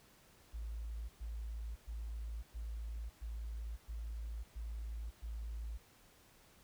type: tone bursts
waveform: sine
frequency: 55.7 Hz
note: A1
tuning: 22 cents sharp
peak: -40 dBFS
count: 8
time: 0.53-5.78 s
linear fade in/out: 20 ms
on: 560 ms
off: 110 ms
effects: pink hiss -65 dBFS RMS until 6.63 s